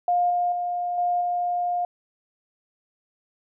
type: tone with level steps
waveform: sine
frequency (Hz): 708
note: F5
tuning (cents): +23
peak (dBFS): -18 / -20 / -24 / -20 / -22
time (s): 0.08-1.85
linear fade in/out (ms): 2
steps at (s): 0.3 / 0.52 / 0.98 / 1.21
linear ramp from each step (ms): 2
effects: none